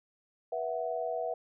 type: chord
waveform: sine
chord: B suspended fourth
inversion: none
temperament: equal with one note detuned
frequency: 486 / 659.3 / 740 Hz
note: B4 / E5 / F#5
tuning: -28 / 0 / 0 cents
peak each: -36 / -34 / -37 dBFS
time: 0.52-1.34 s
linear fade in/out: 5 ms
effects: none